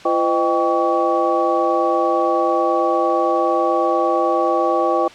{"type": "tone cluster", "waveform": "sine", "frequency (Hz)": [341.1, 509, 618, 790, 1130], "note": ["F4", "C5", "D#5", "G5", "C#6"], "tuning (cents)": [-41, -48, -12, 13, 33], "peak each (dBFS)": -21, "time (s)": [0.05, 5.08], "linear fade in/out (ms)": 5, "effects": ["white hiss -40 dBFS RMS until 5.14 s", "low-pass 4000 Hz 12 dB/octave"]}